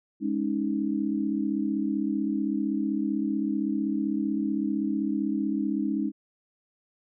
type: chord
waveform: sine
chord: Ab suspended fourth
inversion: none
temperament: equal with one note detuned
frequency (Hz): 207.7 / 277.2 / 312.9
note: Ab3 / Db4 / Eb4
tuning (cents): 0 / 0 / +10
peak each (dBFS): -29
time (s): 0.2-6.12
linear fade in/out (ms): 50
effects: none